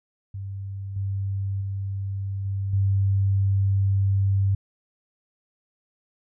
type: tone with level steps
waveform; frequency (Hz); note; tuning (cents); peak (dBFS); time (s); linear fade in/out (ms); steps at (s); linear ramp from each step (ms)
sine; 98; G2; 0; -30 / -24 / -26 / -24 / -18; 0.34-4.55; 5; 0.96 / 1.61 / 2.45 / 2.73; 5
effects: none